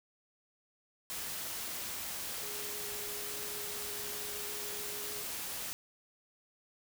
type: tone in noise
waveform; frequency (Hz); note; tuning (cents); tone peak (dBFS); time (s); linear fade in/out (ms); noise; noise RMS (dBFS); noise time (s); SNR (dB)
sine; 415.3; G#4; 0; -48; 2.43-5.23; 0; white; -40; 1.1-5.73; -11
effects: none